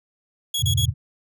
sawtooth tone bursts, 3338 Hz, G#7, 8 cents sharp, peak -19 dBFS, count 3, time 0.54-0.856 s, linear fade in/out 5 ms, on 84 ms, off 32 ms
sine chord, E diminished seventh, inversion none, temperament just, 82.41 / 98.89 / 118.67 / 142.4 Hz, E2 / G2 / Bb2 / Db3, 0 / +16 / +31 / +47 cents, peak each -25 / -24 / -23 / -27 dBFS, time 0.59-0.94 s, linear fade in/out 50 ms
effects none

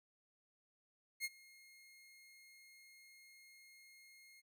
sawtooth tone with ADSR envelope, 2144 Hz, C7, 42 cents sharp, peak -33 dBFS, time 1.2-4.42 s, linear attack 47 ms, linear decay 37 ms, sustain -24 dB, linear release 31 ms, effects none

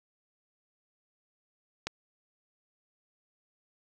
click, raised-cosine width 0.2 ms, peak -15 dBFS, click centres 1.87 s, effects none

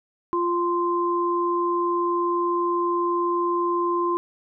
sine tone pair together, 347.7 / 1042 Hz, F4 / C6, -8 / -7 cents, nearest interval octave + perfect fifth, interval 1901 cents, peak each -23 dBFS, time 0.33-4.17 s, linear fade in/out 0 ms, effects none

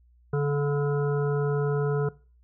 harmonic tone with a mistuned harmonic, 144 Hz, D3, 34 cents flat, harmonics 1 / 3 / 5 / 7 / 9 / 10, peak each -24 / -27 / -40 / -41 / -40 / -40 dBFS, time 0.33-2.09 s, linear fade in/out 5 ms, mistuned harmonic 10, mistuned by -17 cents, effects noise-tail reverb RT60 0.4 s tail -22 dB re dry + added 60 Hz sine -56 dBFS peak until 2.43 s

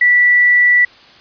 sine tone, 1960 Hz, B6, 14 cents flat, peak -7 dBFS, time 0.01-0.85 s, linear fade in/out 5 ms, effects white hiss -43 dBFS RMS until 1.2 s + resampled to 11025 Hz

